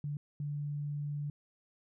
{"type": "tone bursts at uneven times", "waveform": "sine", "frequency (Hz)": 145.9, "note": "D3", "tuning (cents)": -11, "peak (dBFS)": -34, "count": 2, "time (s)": [[0.04, 0.17], [0.4, 1.3]], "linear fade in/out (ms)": 2, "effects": []}